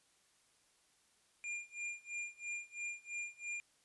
square tone with tremolo, 2404 Hz, D7, 40 cents sharp, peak -39 dBFS, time 1.44-3.6 s, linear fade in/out 0 ms, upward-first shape sine, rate 3 Hz, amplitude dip 95%, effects white hiss -72 dBFS RMS until 3.84 s + resampled to 24000 Hz

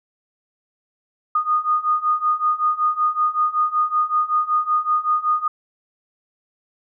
sine beating tone pair, 1228 / 1233.3 Hz, D#6 / D#6, -23 / -16 cents, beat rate 5.3 Hz, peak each -21 / -19 dBFS, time 1.35-5.48 s, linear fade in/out 5 ms, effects none

